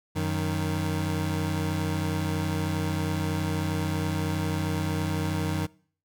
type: tone pair together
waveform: 25% pulse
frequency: 92.5 / 155.57 Hz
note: F#2 / D#3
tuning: 0 / 0 cents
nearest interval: major sixth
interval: 900 cents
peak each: -25 dBFS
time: 0.15-5.67 s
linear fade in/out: 20 ms
effects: noise-tail reverb RT60 0.5 s tail -23 dB re dry